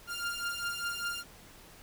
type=beating tone pair; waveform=sawtooth; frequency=1397 / 1402 Hz; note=F6 / F6; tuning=0 / +6 cents; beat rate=5 Hz; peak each=-33 / -33 dBFS; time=0.07-1.24 s; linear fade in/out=50 ms; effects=pink hiss -54 dBFS RMS until 1.82 s